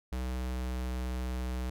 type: tone with pitch glide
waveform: square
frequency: 63.2 to 62.76 Hz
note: B1 to B1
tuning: +41 to +28 cents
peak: -33 dBFS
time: 0.12-1.7 s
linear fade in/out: 5 ms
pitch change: -13 cents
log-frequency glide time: 0.26-0.87 s
effects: none